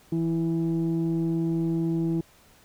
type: tone pair together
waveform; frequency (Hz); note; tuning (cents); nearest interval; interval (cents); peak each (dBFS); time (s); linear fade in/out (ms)
sine; 165.37 / 329.6; E3 / E4; +6 / 0; octave; 1194; -24; 0.12-2.21; 5
effects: tanh soft clip ceiling -19 dBFS + pink hiss -57 dBFS RMS until 2.64 s